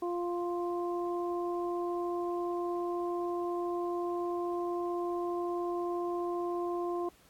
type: harmonic tone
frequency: 349.2 Hz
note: F4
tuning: in tune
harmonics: 1 / 2 / 3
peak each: -32 / -39 / -40 dBFS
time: 0.02-7.09 s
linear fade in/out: 5 ms
effects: pink hiss -63 dBFS RMS until 7.29 s + AAC 64 kbps